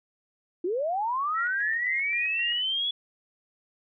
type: linear sweep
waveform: sine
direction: up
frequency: 329.6 to 3410 Hz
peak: -25 dBFS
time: 0.64-2.91 s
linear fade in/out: 5 ms
type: tone with tremolo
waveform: sine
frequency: 1900 Hz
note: A#6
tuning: 33 cents sharp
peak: -30 dBFS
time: 1.34-2.63 s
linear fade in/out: 50 ms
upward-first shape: square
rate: 3.8 Hz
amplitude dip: 60%
effects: none